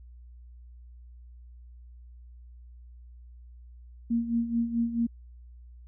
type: tone with tremolo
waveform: sine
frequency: 233.1 Hz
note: A#3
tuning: in tune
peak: -22 dBFS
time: 4.1-5.07 s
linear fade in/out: 10 ms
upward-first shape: sine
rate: 4.6 Hz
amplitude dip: 70%
effects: added 60 Hz sine -46 dBFS peak until 5.87 s